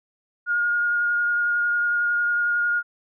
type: tone with vibrato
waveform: sine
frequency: 1427 Hz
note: F6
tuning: 37 cents sharp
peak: -19 dBFS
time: 0.46-2.83 s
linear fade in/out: 50 ms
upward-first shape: triangle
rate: 11 Hz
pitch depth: 13 cents each way
effects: none